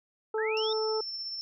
harmonic tone, 437.2 Hz, A4, 11 cents flat, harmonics 1 / 2 / 3, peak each -28 / -37 / -40 dBFS, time 0.34-1.01 s, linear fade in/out 5 ms
sine linear sweep, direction up, 1568 to 3729 Hz, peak -33 dBFS, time 0.38-0.73 s, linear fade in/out 2 ms
sine tone with tremolo, 5370 Hz, E8, 31 cents sharp, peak -33 dBFS, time 0.57-1.41 s, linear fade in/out 0 ms, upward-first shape sine, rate 16 Hz, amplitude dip 30%
effects none

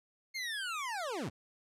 25% pulse linear sweep, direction down, 2169 to 73.5 Hz, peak -32 dBFS, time 0.34-1.3 s, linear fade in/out 20 ms, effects low-pass 10000 Hz 12 dB/octave

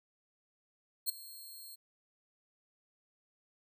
10% pulse tone with ADSR envelope, 4237 Hz, C8, 21 cents sharp, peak -21 dBFS, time 1.06-1.76 s, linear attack 33 ms, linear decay 9 ms, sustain -20 dB, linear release 17 ms, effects none

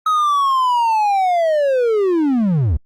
triangle linear sweep, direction down, 1276 to 62.9 Hz, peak -11 dBFS, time 0.06-2.77 s, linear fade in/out 5 ms, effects Opus 48 kbps

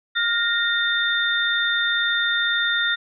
sine tone cluster, 1413 / 1853 / 3609 Hz, F6 / A#6 / A7, +20 / -11 / +43 cents, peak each -23 dBFS, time 0.15-2.96 s, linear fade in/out 20 ms, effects none

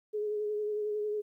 sine tone with vibrato, 421 Hz, G#4, 24 cents sharp, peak -30 dBFS, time 0.13-1.22 s, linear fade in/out 20 ms, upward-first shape sine, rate 11 Hz, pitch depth 25 cents each way, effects 12-bit

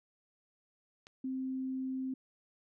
click, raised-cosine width 0.2 ms, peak -34 dBFS, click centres 1.069 s
sine tone, 261.6 Hz, C4, in tune, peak -34 dBFS, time 1.24-2.14 s, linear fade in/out 5 ms
effects none

